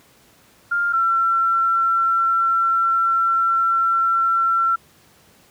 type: tone pair in turn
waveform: sine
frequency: 1400 / 1352.3 Hz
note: F6 / E6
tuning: +4 / +44 cents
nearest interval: minor second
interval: 60 cents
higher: first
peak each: -17 / -15 dBFS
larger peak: second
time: 0.71-0.93 / 0.93-4.76 s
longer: second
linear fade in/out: 10 ms
effects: pink hiss -53 dBFS RMS until 5.5 s + high-pass 80 Hz 12 dB/octave